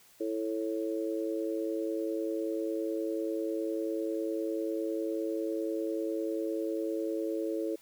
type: harmonic tone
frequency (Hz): 110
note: A2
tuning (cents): 0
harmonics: 3 / 4 / 5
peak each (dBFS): -33 / -35 / -37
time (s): 0.2-7.76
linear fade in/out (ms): 10
effects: white hiss -60 dBFS RMS until 7.81 s